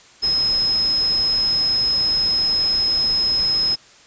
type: tone in noise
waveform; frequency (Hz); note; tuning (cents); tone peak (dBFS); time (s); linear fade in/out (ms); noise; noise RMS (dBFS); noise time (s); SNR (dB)
sine; 5130; E8; -48; -16; 0.22-3.76; 20; pink; -34; 0.22-3.76; +15
effects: white hiss -48 dBFS RMS until 4.06 s + resampled to 16000 Hz